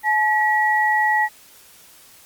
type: tone pair together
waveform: sine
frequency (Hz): 857 / 1922.8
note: A5 / B6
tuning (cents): -46 / -47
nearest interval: octave + major second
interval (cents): 1399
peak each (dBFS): -18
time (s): 0.03-1.29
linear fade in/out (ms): 50
effects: white hiss -48 dBFS RMS until 2.25 s + Opus 32 kbps